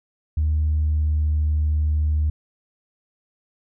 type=tone with pitch glide; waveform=sine; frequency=76.8 to 76.09 Hz; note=D#2 to D#2; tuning=-22 to -38 cents; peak=-16 dBFS; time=0.37-2.3 s; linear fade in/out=5 ms; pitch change=-16 cents; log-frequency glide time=0.56-1.33 s; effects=tanh soft clip ceiling -14 dBFS